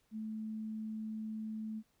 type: tone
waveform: sine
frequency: 218 Hz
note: A3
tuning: 16 cents flat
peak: -38 dBFS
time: 0.11-1.83 s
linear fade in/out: 50 ms
effects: pink hiss -75 dBFS RMS until 2 s